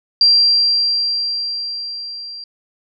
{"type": "tone with level ramp", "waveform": "sine", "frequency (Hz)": 4735, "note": "D8", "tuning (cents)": 13, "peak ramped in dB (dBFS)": [-7, -29], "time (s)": [0.21, 2.44], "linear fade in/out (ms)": 2, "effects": []}